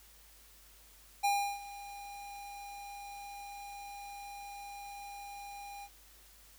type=tone with ADSR envelope; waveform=square; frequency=807 Hz; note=G#5; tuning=50 cents flat; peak=-27 dBFS; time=1.23-5.89 s; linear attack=18 ms; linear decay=340 ms; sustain=-18 dB; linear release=55 ms; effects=added 50 Hz sine -62 dBFS peak until 6.58 s + white hiss -60 dBFS RMS until 6.58 s